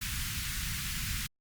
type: band-stop noise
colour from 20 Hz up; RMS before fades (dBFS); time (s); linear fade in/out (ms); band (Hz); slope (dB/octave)
pink; -35; 0.01-1.27; 10; 180 to 1500; 24
effects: Opus 48 kbps